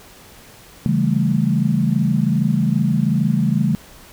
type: chord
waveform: sine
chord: A dominant seventh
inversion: first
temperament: equal with one note detuned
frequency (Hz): 138.59 / 164.81 / 197.48 / 220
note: C#3 / E3 / G3 / A3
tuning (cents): 0 / 0 / +13 / 0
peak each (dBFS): -20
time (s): 0.86-3.75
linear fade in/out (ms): 0
effects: pink hiss -44 dBFS RMS until 4.12 s